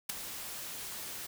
white noise with ADSR envelope, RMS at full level -30 dBFS, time 0.09-1.27 s, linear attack 8 ms, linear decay 8 ms, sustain -12 dB, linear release 11 ms, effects none

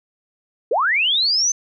sine linear sweep, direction up, 392 to 6250 Hz, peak -15 dBFS, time 0.71-1.52 s, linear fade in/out 5 ms, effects none

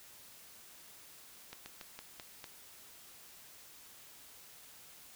slowing click train, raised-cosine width 0.2 ms, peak -28 dBFS, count 6, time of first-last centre 1.53-2.442 s, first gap 130 ms, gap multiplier 1.17, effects white hiss -56 dBFS RMS until 5.15 s

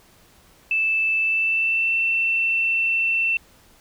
sine tone with pitch glide, 2637 to 2686 Hz, E7 to E7, 0 to +32 cents, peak -18 dBFS, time 0.71-3.37 s, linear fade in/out 2 ms, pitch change +32 cents, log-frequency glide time 1.19-1.97 s, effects pink hiss -54 dBFS RMS until 3.8 s

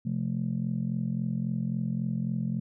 sine chord, F major, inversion second, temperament just, 130.96 / 174.61 / 218.3 Hz, C3 / F3 / A3, +2 / 0 / -13 cents, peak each -31 dBFS, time 0.05-2.6 s, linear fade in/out 10 ms, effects tanh soft clip ceiling -19 dBFS

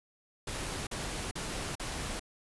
pink noise bursts, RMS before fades -37 dBFS, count 4, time 0.47-2.196 s, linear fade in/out 5 ms, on 400 ms, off 42 ms, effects resampled to 24000 Hz

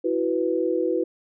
sine chord, E suspended second, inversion none, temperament equal, 329.6 / 370 / 493.9 Hz, E4 / F#4 / B4, 0 / 0 / 0 cents, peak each -25 dBFS, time 0.04-1.04 s, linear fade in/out 10 ms, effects none

